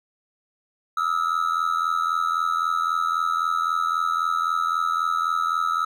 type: tone with amplitude modulation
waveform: triangle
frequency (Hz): 1294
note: E6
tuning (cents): -32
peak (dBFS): -15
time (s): 0.97-5.85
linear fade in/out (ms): 5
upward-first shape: sine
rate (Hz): 83.8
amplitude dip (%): 85
effects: none